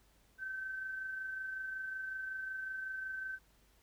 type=tone with amplitude modulation; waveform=sine; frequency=1541 Hz; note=G6; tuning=30 cents flat; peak=-37 dBFS; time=0.38-3.39 s; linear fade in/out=50 ms; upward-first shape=sine; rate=25.4 Hz; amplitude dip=35%; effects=added 50 Hz sine -69 dBFS peak until 3.82 s + pink hiss -70 dBFS RMS until 3.82 s